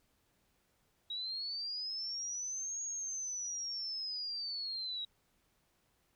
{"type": "linear two-way sweep", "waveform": "sine", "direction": "up then down", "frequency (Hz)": [3825, 6645, 3825], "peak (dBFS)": -37, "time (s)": [1.1, 5.05], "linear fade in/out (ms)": 5, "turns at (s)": 2.83, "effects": ["pink hiss -75 dBFS RMS until 6.15 s"]}